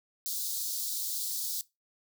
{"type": "high-pass noise", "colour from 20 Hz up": "white", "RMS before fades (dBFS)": -34, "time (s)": [0.26, 1.61], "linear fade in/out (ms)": 0, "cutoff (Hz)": 3800, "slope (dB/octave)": 48, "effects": ["noise-tail reverb RT60 0.2 s tail -19 dB re dry"]}